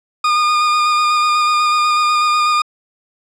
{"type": "tone with vibrato", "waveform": "40% pulse", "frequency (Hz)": 1219, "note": "D#6", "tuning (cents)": -36, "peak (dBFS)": -11, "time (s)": [0.24, 2.62], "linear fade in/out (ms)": 5, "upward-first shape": "square", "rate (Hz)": 8.1, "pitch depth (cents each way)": 13, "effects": ["low-pass 6000 Hz 12 dB/octave"]}